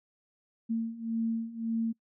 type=beating tone pair; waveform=sine; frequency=226 / 227.8 Hz; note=A3 / A#3; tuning=+47 / -40 cents; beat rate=1.8 Hz; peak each=-34 / -31 dBFS; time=0.69-1.93 s; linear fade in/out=20 ms; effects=noise-tail reverb RT60 0.1 s tail -25 dB re dry

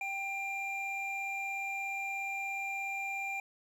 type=tone pair together; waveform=triangle; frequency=782.7 / 2385 Hz; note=G5 / D7; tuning=-3 / +26 cents; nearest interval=octave + perfect fifth; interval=1929 cents; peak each=-38 / -34 dBFS; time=0.01-3.4 s; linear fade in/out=2 ms; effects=none

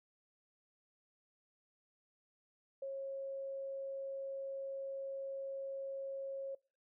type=tone; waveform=sine; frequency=544 Hz; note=C#5; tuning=33 cents flat; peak=-39 dBFS; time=2.82-6.55 s; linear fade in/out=5 ms; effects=noise-tail reverb RT60 0.4 s tail -26 dB re dry

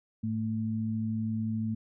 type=tone pair together; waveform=sine; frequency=107.8 / 221.4 Hz; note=A2 / A3; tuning=-35 / +11 cents; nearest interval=octave; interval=1246 cents; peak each=-33 / -30 dBFS; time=0.23-1.75 s; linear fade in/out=10 ms; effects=none

